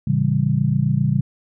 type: chord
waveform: sine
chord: A dominant seventh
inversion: none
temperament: just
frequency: 110 / 137.5 / 165 / 198 Hz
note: A2 / C#3 / E3 / G3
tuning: 0 / -14 / +2 / +18 cents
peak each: -24 / -18 / -23 / -22 dBFS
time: 0.07-1.21 s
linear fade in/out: 5 ms
effects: none